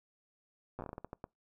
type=slowing click train; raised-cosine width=1 ms; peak=-28 dBFS; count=12; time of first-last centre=0.79-1.241 s; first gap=8 ms; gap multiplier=1.3; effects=noise-tail reverb RT60 0.2 s tail -25 dB re dry